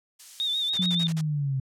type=noise; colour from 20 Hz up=violet; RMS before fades=-36 dBFS; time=0.19-0.7 s; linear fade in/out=10 ms
type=tone with vibrato; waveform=sine; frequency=3637 Hz; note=A#7; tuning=43 cents flat; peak=-24 dBFS; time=0.4-1.07 s; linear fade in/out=0 ms; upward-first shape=sine; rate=6.9 Hz; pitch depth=65 cents each way
type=noise bursts; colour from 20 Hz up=white; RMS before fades=-36 dBFS; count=6; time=0.73-1.212 s; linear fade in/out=5 ms; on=47 ms; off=40 ms
type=linear sweep; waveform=sine; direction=down; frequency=184.6 to 130.81 Hz; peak=-24 dBFS; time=0.79-1.6 s; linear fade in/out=5 ms
effects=low-pass 7000 Hz 12 dB/octave